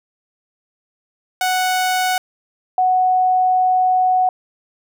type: tone pair in turn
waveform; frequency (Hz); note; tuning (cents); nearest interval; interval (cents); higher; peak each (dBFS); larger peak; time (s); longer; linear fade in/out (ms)
sawtooth / sine; 740 / 740; F#5 / F#5; 0 / 0; unison; 0; neither; -12; neither; 1.41-2.18 / 2.78-4.29; second; 2
effects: none